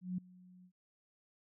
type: tone with ADSR envelope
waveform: sine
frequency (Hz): 182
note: F#3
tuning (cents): -28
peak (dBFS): -33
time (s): 0.01-0.72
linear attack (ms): 170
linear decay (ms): 5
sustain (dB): -23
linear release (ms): 75
effects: none